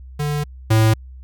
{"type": "tone pair in turn", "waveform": "square", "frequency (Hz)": [147.4, 110.43], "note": ["D3", "A2"], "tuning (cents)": [7, 7], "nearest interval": "perfect fourth", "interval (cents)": 500, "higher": "first", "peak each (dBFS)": [-20, -12], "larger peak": "second", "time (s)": [[0.19, 0.44], [0.7, 0.94]], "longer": "first", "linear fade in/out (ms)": 10, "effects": ["added 64 Hz sine -35 dBFS peak until 1.23 s"]}